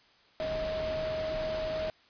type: tone in noise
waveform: sine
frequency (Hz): 630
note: D#5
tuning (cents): +21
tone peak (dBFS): -31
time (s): 0.4-1.9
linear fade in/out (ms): 0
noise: pink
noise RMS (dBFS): -39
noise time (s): 0.4-1.9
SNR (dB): +5
effects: white hiss -62 dBFS RMS until 2.09 s + resampled to 11025 Hz